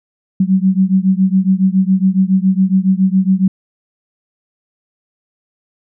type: beating tone pair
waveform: sine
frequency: 186.4 / 193.6 Hz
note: F#3 / G3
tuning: +13 / -21 cents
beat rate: 7.2 Hz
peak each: -12 / -13 dBFS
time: 0.4-3.48 s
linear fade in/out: 5 ms
effects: none